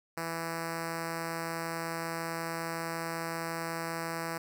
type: tone with notch filter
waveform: 5% pulse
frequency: 165.4 Hz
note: E3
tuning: 6 cents sharp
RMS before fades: -36 dBFS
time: 0.17-4.38 s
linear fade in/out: 5 ms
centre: 3400 Hz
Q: 1.5
effects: none